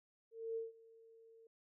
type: tone with ADSR envelope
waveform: sine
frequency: 452.9 Hz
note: A#4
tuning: 50 cents flat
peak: -37 dBFS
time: 0.31-1.47 s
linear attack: 250 ms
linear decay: 160 ms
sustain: -23 dB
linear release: 3 ms
effects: none